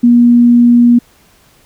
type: tone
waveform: sine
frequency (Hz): 239.5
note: A#3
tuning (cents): +47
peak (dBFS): -3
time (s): 0.03-0.99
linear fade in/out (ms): 10
effects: pink hiss -48 dBFS RMS until 1.65 s